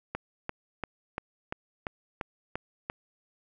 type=click train; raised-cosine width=0.5 ms; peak=-17 dBFS; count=9; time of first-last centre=0.15-2.899 s; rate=2.91 Hz; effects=none